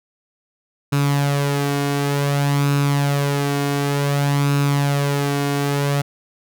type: tone with flanger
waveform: sawtooth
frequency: 142 Hz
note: C#3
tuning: 42 cents sharp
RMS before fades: -19 dBFS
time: 0.92-6.02 s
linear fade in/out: 10 ms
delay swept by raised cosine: 0.76 to 2.76 ms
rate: 0.55 Hz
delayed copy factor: +0.5
effects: none